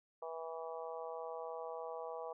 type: harmonic tone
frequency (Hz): 163.2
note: E3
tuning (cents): -17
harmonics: 3 / 4 / 5 / 6 / 7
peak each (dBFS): -45 / -47 / -49 / -51 / -52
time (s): 0.22-2.33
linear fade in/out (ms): 5
effects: none